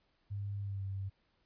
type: tone with pitch glide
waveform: sine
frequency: 100.7 to 97.21 Hz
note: G2 to G2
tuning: +47 to -14 cents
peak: -36 dBFS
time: 0.3-1.1 s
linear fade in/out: 20 ms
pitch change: -61 cents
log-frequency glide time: 0.61-0.83 s
effects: pink hiss -75 dBFS RMS until 1.45 s + resampled to 11025 Hz